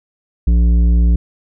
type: tone with tanh clipping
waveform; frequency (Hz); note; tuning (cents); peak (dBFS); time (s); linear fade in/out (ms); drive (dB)
sine; 58.4; A#1; +4; -10; 0.47-1.16; 5; 10
effects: none